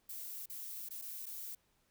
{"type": "noise with dropouts", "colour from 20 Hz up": "violet", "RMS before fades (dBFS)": -45, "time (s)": [0.09, 1.55], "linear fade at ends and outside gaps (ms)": 5, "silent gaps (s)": [[0.459, 0.497], [0.889, 0.906], [1.016, 1.021], [1.258, 1.265]], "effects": ["pink hiss -75 dBFS RMS until 1.9 s"]}